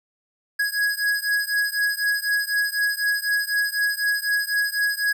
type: beating tone pair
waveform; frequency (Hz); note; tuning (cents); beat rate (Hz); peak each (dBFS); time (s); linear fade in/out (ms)
square; 1661.2 / 1665.2; G#6 / G#6; 0 / +4; 4; -24 / -25; 0.59-5.13; 10
effects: none